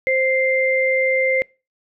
sine tone pair together, 523.3 / 2093 Hz, C5 / C7, 0 / 0 cents, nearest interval 2 octaves, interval 2400 cents, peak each -18 dBFS, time 0.07-1.42 s, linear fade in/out 0 ms, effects noise-tail reverb RT60 0.3 s tail -25 dB re dry

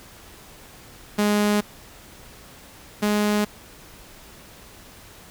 sawtooth tone pair in turn, 207.7 / 208.6 Hz, G#3 / G#3, 0 / +8 cents, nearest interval unison, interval 8 cents, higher second, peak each -14 / -15 dBFS, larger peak first, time 1.18-1.61 / 3.02-3.45 s, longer neither, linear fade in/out 10 ms, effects pink hiss -46 dBFS RMS until 5.3 s

